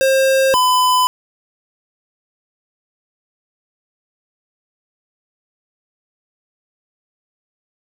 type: tone pair in turn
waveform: square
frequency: 533 / 1006.2 Hz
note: C5 / B5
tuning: +32 / +32 cents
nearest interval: major seventh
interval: 1100 cents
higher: second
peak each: -12 dBFS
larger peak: neither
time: 0.01-0.54 / 0.54-1.07 s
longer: neither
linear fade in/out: 0 ms
effects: none